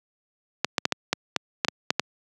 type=clicks; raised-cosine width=0.2 ms; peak=-3 dBFS; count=10; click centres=0.646 / 0.782 / 0.854 / 0.923 / 1.13 / 1.363 / 1.648 / 1.684 / 1.905 / 1.996 s; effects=high-pass 150 Hz 12 dB/octave